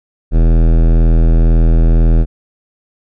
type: tone with hard clipping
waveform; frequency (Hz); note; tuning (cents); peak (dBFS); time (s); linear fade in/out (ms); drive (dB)
sine; 41; E1; -9; -8; 0.31-2.26; 50; 18
effects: none